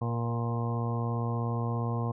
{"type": "harmonic tone with a mistuned harmonic", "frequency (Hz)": 117.1, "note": "A#2", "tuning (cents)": 8, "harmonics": [1, 2, 3, 4, 5, 6, 7, 8, 9], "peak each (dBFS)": [-29, -36, -43, -39, -46, -42, -44, -45, -40], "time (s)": [0.01, 2.12], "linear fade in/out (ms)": 10, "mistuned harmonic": 4, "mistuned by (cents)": 18, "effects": []}